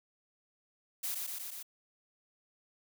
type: noise with echo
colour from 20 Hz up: blue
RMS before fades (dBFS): -36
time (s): 1.03-1.15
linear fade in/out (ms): 10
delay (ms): 120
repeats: 4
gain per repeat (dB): -2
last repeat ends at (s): 1.63
effects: none